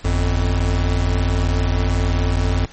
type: tone pair together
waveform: square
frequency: 49.28 / 87.8 Hz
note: G1 / F2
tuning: +10 / +10 cents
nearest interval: minor seventh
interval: 1000 cents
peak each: -19 dBFS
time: 0.04-2.66 s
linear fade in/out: 10 ms
effects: pink hiss -43 dBFS RMS until 2.72 s + MP3 32 kbps